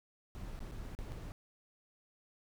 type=noise with dropouts; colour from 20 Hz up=brown; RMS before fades=-44 dBFS; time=0.35-1.32 s; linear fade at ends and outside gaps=0 ms; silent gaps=0.591-0.604 / 0.712-0.719 / 0.951-0.989 / 1.121-1.126 s; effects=none